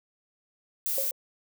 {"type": "noise", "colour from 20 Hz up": "violet", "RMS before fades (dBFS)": -29, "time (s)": [0.86, 1.11], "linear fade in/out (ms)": 0}
{"type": "tone with exponential decay", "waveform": "sine", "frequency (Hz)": 545, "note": "C#5", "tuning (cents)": -29, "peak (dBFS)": -26, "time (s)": [0.98, 1.12], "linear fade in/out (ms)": 1, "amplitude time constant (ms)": 30}
{"effects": []}